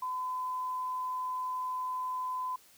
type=tone; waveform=sine; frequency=1014 Hz; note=B5; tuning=45 cents sharp; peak=-32 dBFS; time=0.02-2.56 s; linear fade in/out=5 ms; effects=white hiss -60 dBFS RMS until 2.77 s